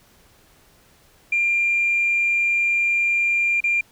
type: tone with dropouts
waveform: sine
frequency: 2390 Hz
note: D7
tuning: 30 cents sharp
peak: -16 dBFS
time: 1.32-3.81 s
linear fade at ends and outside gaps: 5 ms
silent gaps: 3.605-3.639 s
effects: tanh soft clip ceiling -12 dBFS + pink hiss -55 dBFS RMS until 3.91 s